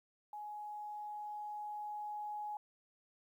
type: tone with level ramp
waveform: sine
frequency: 838 Hz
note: G#5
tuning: 15 cents sharp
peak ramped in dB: -43 to -39 dBFS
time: 0.33-2.57 s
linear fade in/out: 2 ms
effects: 12-bit